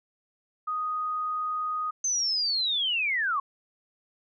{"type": "tone", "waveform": "sine", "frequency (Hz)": 1244.5, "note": "D#6", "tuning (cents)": 0, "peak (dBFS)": -27, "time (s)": [0.67, 1.91], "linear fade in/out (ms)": 10}
{"type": "linear sweep", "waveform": "sine", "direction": "down", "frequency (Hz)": [6272, 1054], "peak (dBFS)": -24, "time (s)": [2.04, 3.4], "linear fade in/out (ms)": 5}
{"effects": []}